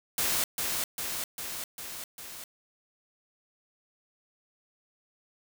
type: noise with echo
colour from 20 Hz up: white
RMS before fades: -28 dBFS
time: 0.18-0.44 s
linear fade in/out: 2 ms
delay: 400 ms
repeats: 5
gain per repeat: -3 dB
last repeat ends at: 2.44 s
effects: none